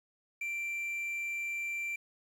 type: tone with quantisation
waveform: triangle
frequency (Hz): 2353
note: D7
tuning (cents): +3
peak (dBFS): -32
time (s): 0.41-1.96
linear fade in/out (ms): 5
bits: 10
effects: none